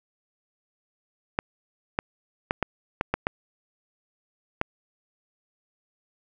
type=clicks; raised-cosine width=0.5 ms; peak=-8 dBFS; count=8; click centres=1.389 / 1.989 / 2.509 / 2.627 / 3.011 / 3.14 / 3.269 / 4.614 s; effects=none